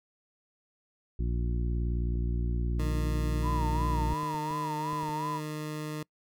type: harmonic tone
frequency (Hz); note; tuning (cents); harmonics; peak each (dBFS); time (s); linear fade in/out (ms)
59; A#1; +22; 1 / 2 / 3 / 4 / 5 / 6; -28 / -35 / -39 / -43 / -44 / -44; 1.19-4.14; 5
type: clicks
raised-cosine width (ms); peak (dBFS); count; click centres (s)
3; -33; 10; 2.154 / 3.631 / 3.681 / 4.011 / 4.232 / 4.345 / 4.509 / 4.931 / 5.032 / 5.092
type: tone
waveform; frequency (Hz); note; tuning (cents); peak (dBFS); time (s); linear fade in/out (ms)
20% pulse; 152.7; D#3; -32; -29; 2.79-6.03; 5
type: tone with vibrato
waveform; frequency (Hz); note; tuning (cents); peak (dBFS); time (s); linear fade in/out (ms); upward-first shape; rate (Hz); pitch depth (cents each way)
sine; 957; A#5; +45; -32; 3.42-5.41; 50; sine; 2.8; 100
effects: noise-tail reverb RT60 0.1 s tail -25 dB re dry